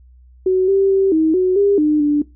sine tone with pitch steps, 373.1 / 390.4 / 387.3 / 317.4 / 369.3 / 402 / 302.2 / 293.9 Hz, F#4 / G4 / G4 / D#4 / F#4 / G4 / D4 / D4, +14 / -7 / -21 / +35 / -3 / +44 / +50 / +1 cents, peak -11 dBFS, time 0.46-2.22 s, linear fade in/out 5 ms, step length 220 ms, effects noise-tail reverb RT60 0.2 s tail -18 dB re dry + added 62 Hz sine -43 dBFS peak until 2.35 s

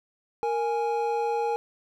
triangle tone pair together, 464.9 / 830.6 Hz, A#4 / G#5, -5 / 0 cents, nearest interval minor seventh, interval 1005 cents, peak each -25 dBFS, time 0.43-1.56 s, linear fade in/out 0 ms, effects none

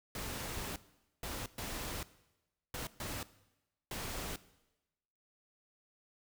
pink noise bursts at uneven times, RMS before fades -41 dBFS, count 6, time 0.15-0.76 / 1.23-1.46 / 1.58-2.03 / 2.74-2.87 / 3-3.23 / 3.91-4.36 s, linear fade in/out 2 ms, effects noise-tail reverb RT60 1.0 s tail -18 dB re dry

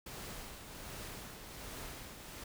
pink noise with tremolo, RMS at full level -45 dBFS, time 0.06-2.44 s, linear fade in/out 5 ms, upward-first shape triangle, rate 1.3 Hz, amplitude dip 50%, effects none

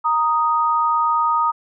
sine tone pair together, 932.3 / 1244.5 Hz, A#5 / D#6, 0 / 0 cents, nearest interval perfect fourth, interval 500 cents, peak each -19 / -17 dBFS, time 0.04-1.52 s, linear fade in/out 20 ms, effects none

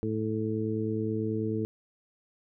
harmonic tone, 109.3 Hz, A2, 11 cents flat, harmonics 1 / 2 / 3 / 4, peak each -33 / -33 / -33 / -33 dBFS, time 0.03-1.65 s, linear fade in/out 0 ms, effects none

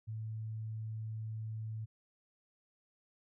sine tone, 110 Hz, A2, in tune, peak -38 dBFS, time 0.07-1.86 s, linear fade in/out 20 ms, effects none

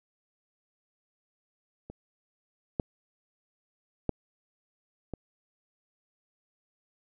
clicks, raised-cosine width 2 ms, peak -28 / -14 / -13 / -22 dBFS, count 4, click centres 1.9 / 2.798 / 4.093 / 5.137 s, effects none

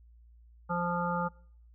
harmonic tone, 174.4 Hz, F3, 2 cents flat, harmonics 1 / 3 / 5 / 7 / 8, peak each -33 / -36 / -34 / -35 / -39 dBFS, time 0.69-1.29 s, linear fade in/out 20 ms, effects noise-tail reverb RT60 0.6 s tail -25 dB re dry + added 58 Hz sine -54 dBFS peak until 1.74 s

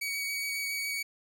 sawtooth tone with vibrato, 2256 Hz, C#7, 30 cents sharp, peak -28 dBFS, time 0.01-1.03 s, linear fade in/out 10 ms, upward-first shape sine, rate 7.2 Hz, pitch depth 12 cents each way, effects none

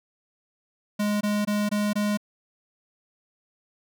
square tone bursts, 207.7 Hz, G#3, in tune, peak -23 dBFS, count 5, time 0.99-2.174 s, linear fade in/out 10 ms, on 220 ms, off 21 ms, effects none

